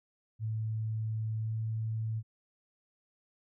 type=tone with pitch glide; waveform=sine; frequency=110 to 110.96 Hz; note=A2 to A2; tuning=0 to +15 cents; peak=-31 dBFS; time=0.39-2.23 s; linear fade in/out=50 ms; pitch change=+15 cents; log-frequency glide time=1.4-1.52 s; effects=none